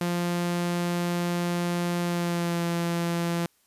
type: tone with pitch glide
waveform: sawtooth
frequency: 174.2 to 170.62 Hz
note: F3 to F3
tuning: -4 to -40 cents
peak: -21 dBFS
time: 0.01-3.46 s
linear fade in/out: 2 ms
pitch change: -36 cents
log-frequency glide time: 2.01-2.63 s
effects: white hiss -66 dBFS RMS until 3.66 s + resampled to 32000 Hz